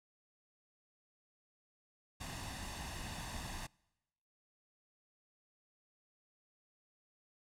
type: noise with comb filter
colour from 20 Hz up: pink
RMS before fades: -44 dBFS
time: 2.2-3.67 s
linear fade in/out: 10 ms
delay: 1.1 ms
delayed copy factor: +0.6
effects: noise-tail reverb RT60 1.0 s tail -26 dB re dry + low-pass 10000 Hz 12 dB/octave